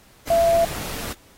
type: tone in noise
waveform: sine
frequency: 673 Hz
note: E5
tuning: 36 cents sharp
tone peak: -14 dBFS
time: 0.3-0.65 s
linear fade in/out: 5 ms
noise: pink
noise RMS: -31 dBFS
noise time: 0.27-1.13 s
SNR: +14 dB
effects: pink hiss -53 dBFS RMS until 1.37 s + AAC 48 kbps